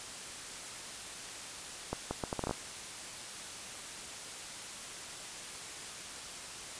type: accelerating click train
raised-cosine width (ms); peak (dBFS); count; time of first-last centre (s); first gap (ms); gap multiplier
1; -19; 9; 1.93-2.511; 180; 0.71
effects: white hiss -44 dBFS RMS until 6.79 s + resampled to 22050 Hz